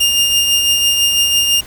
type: tone with tremolo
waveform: sawtooth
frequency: 2815 Hz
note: F7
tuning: 13 cents sharp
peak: -6 dBFS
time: 0-1.61 s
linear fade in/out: 10 ms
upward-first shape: triangle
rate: 6 Hz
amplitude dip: 40%
effects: added 65 Hz sine -39 dBFS peak until 1.66 s + pink hiss -37 dBFS RMS until 1.66 s